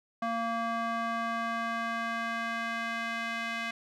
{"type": "tone with band-pass filter sweep", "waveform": "square", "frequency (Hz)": 230, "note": "A#3", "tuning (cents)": -23, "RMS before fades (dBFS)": -33, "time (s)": [0.22, 3.71], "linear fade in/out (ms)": 5, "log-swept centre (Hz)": [980, 2100], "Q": 1.6, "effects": []}